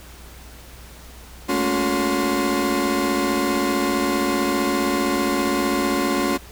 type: tone cluster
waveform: 35% pulse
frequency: 211.2 / 226.5 / 280.3 / 361.3 / 1045 Hz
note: G#3 / A#3 / C#4 / F#4 / C6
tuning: +29 / -50 / +19 / -41 / -2 cents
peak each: -27 / -27 / -21 / -23 / -25 dBFS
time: 1.48-6.38 s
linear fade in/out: 20 ms
effects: added 60 Hz sine -42 dBFS peak until 6.51 s + pink hiss -44 dBFS RMS until 6.51 s